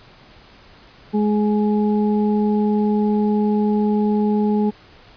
harmonic tone, 209.9 Hz, G#3, 19 cents sharp, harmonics 1 / 2 / 4, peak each -16 / -22 / -28 dBFS, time 1.13-4.71 s, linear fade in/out 20 ms, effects pink hiss -47 dBFS RMS until 5.16 s + resampled to 11025 Hz

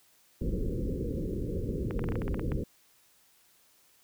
pink low-pass noise, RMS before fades -32 dBFS, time 0.41-2.64 s, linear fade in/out 5 ms, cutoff 520 Hz, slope 96 dB/octave
clicks, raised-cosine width 0.5 ms, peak -24 dBFS, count 11, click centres 1.909 / 1.993 / 2.041 / 2.088 / 2.121 / 2.156 / 2.219 / 2.28 / 2.344 / 2.395 / 2.519 s
effects white hiss -64 dBFS RMS until 4.03 s

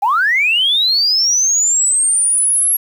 sine linear sweep, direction up, 760 to 11390 Hz, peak -10 dBFS, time 0.02-2.77 s, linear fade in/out 10 ms, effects tanh soft clip ceiling -6 dBFS + 7-bit

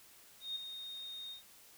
sine tone with ADSR envelope, 3700 Hz, A#7, 14 cents flat, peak -35 dBFS, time 0.4-1.43 s, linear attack 160 ms, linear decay 5 ms, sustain -8 dB, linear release 120 ms, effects white hiss -60 dBFS RMS until 1.77 s

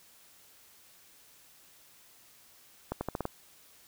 accelerating click train, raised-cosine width 1 ms, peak -18 dBFS, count 6, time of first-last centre 2.92-3.254 s, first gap 90 ms, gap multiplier 0.85, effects white hiss -59 dBFS RMS until 3.87 s

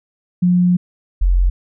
sine tone pair in turn, 178.5 / 44.62 Hz, F3 / F1, +38 / +38 cents, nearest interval 2 octaves, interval 2400 cents, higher first, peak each -10 dBFS, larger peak neither, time 0.42-0.77 / 1.21-1.5 s, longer first, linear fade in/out 10 ms, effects none

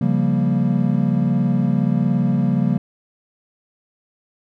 triangle chord, G half-diminished seventh, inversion second, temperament equal, 138.59 / 174.61 / 196 / 233.1 Hz, Db3 / F3 / G3 / Bb3, 0 / 0 / 0 / 0 cents, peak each -19 dBFS, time 0.01-2.78 s, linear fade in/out 5 ms, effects none

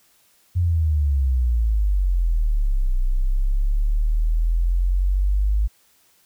sine exponential two-way sweep, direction down then up, 90.4 to 30.69 to 52.5 Hz, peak -16 dBFS, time 0.55-5.68 s, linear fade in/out 20 ms, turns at 2.96 s, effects white hiss -59 dBFS RMS until 6.25 s

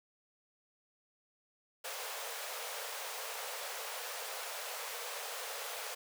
pink high-pass noise, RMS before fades -42 dBFS, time 1.84-5.95 s, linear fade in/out 10 ms, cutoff 440 Hz, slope 96 dB/octave, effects none

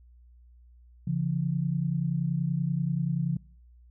sine tone pair together, 139.8 / 170.26 Hz, C#3 / F3, +15 / -44 cents, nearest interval minor third, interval 341 cents, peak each -28 dBFS, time 1.07-3.37 s, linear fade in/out 5 ms, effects noise-tail reverb RT60 0.6 s tail -26 dB re dry + added 60 Hz sine -52 dBFS peak until 3.9 s

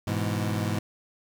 25% pulse chord, E major, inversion first, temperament equal, 103.83 / 123.47 / 164.81 Hz, G#2 / B2 / E3, 0 / 0 / 0 cents, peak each -24 / -29 / -29 dBFS, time 0.07-0.79 s, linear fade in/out 5 ms, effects 9-bit

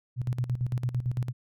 sine tone with tremolo, 123.47 Hz, B2, in tune, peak -24 dBFS, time 0.16-1.33 s, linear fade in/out 50 ms, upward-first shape square, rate 8.9 Hz, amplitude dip 75%, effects none

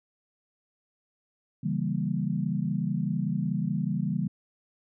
sine chord, C# diminished seventh, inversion none, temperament equal with one note detuned, 139.88 / 164.81 / 196 / 233.1 Hz, C#3 / E3 / G3 / Bb3, +16 / 0 / 0 / 0 cents, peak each -32 / -30 / -30 / -34 dBFS, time 1.63-4.28 s, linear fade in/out 10 ms, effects none

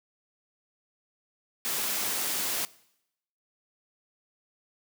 white noise, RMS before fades -30 dBFS, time 1.65-2.65 s, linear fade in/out 0 ms, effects noise-tail reverb RT60 0.8 s tail -21 dB re dry + high-pass 150 Hz 12 dB/octave

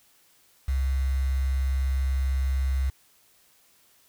sine tone with quantisation, 66.6 Hz, C2, 31 cents sharp, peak -22 dBFS, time 0.68-2.9 s, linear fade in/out 5 ms, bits 7, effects white hiss -61 dBFS RMS until 4.08 s

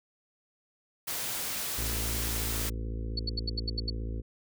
white noise, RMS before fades -34 dBFS, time 1.07-2.7 s, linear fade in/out 10 ms
harmonic tone, 55.6 Hz, A1, 19 cents sharp, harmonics 1 / 2 / 4 / 5 / 6 / 7 / 8 / 9, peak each -33 / -39 / -45 / -47 / -49 / -50 / -51 / -52 dBFS, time 1.77-4.22 s, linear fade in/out 20 ms
sine tone bursts, 4435 Hz, C#8, in tune, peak -29 dBFS, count 8, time 3.17-3.901 s, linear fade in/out 5 ms, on 24 ms, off 77 ms
effects none

